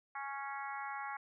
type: harmonic tone with a mistuned harmonic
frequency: 277.2 Hz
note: C#4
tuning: in tune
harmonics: 3 / 4 / 5 / 6 / 7 / 8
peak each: -43 / -45 / -47 / -49 / -50 / -51 dBFS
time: 0.15-1.17 s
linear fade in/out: 5 ms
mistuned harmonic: 8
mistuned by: -19 cents
effects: none